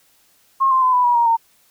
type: tone with pitch steps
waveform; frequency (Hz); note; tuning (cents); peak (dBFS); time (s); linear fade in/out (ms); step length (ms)
sine; 1075 / 1046.8 / 1019.4 / 992.6 / 966.6 / 941.3 / 916.6; C6 / C6 / C6 / B5 / B5 / A#5 / A#5; +47 / 0 / -45 / +8 / -38 / +17 / -29; -12; 0.6-1.37; 20; 110
effects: white hiss -57 dBFS RMS until 1.7 s